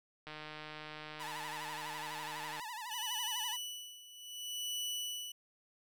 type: click train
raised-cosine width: 0.3 ms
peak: -30 dBFS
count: 357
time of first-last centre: 0.27-2.597 s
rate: 153 Hz
type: tone with vibrato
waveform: sawtooth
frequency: 922 Hz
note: A#5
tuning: 19 cents flat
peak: -38 dBFS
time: 1.19-3.57 s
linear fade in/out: 20 ms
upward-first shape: sine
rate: 12 Hz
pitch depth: 140 cents each way
type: tone with tremolo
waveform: sawtooth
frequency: 2960 Hz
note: F#7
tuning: in tune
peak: -33 dBFS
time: 2.91-5.32 s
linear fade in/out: 5 ms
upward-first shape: sine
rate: 0.65 Hz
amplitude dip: 85%
effects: none